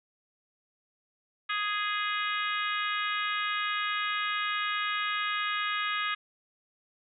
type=harmonic tone; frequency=415.3 Hz; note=G#4; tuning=in tune; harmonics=3 / 4 / 5 / 6 / 7 / 8 / 9; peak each=-32 / -34 / -36 / -38 / -39 / -40 / -41 dBFS; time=1.49-6.15 s; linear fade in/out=10 ms; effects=none